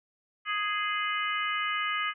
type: harmonic tone with a mistuned harmonic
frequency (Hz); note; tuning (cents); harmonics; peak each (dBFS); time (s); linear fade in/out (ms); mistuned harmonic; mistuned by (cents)
415.3; G#4; 0; 3 / 4 / 5 / 6 / 7; -31 / -35 / -33 / -39 / -36; 0.45-2.14; 50; 7; +32
effects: none